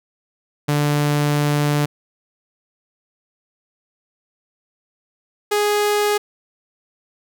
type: tone pair in turn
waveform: sawtooth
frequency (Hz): 146.83 / 415.3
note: D3 / G#4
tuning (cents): 0 / 0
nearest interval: octave + tritone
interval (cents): 1800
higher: second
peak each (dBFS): -12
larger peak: neither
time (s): 0.68-1.86 / 5.51-6.18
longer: first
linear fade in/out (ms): 10
effects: none